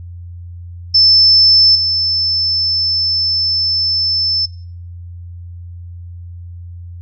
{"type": "tone with level steps", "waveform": "sine", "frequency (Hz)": 5280, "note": "E8", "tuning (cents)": 2, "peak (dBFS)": [-6, -13], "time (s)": [0.94, 4.46], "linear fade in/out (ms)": 10, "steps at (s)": 1.75, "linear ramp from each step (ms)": 5, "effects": ["noise-tail reverb RT60 0.5 s tail -23 dB re dry", "added 87 Hz sine -28 dBFS peak until 7.01 s"]}